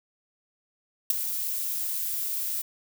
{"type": "noise with ADSR envelope", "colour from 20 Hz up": "violet", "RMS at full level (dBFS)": -18, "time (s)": [1.1, 2.62], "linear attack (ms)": 3, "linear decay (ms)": 12, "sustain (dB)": -12, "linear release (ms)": 8, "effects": []}